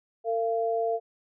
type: tone pair together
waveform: sine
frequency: 453.4 / 685 Hz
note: A#4 / F5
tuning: -48 / -34 cents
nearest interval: perfect fifth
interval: 714 cents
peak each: -27 / -27 dBFS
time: 0.24-1 s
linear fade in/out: 50 ms
effects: none